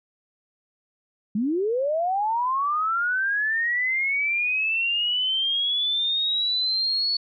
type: linear sweep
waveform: sine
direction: up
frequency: 195.6 to 4435 Hz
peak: -21 dBFS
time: 1.35-7.17 s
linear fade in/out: 5 ms
effects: none